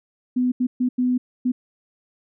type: tone bursts at uneven times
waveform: sine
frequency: 250.2 Hz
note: B3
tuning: 23 cents sharp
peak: -17 dBFS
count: 5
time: 0.36-0.52 / 0.6-0.67 / 0.8-0.89 / 0.98-1.18 / 1.45-1.52 s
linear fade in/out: 10 ms
effects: none